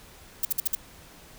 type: noise bursts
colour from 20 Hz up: violet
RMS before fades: -24 dBFS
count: 5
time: 0.43-0.751 s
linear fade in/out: 5 ms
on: 21 ms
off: 54 ms
effects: pink hiss -50 dBFS RMS until 1.38 s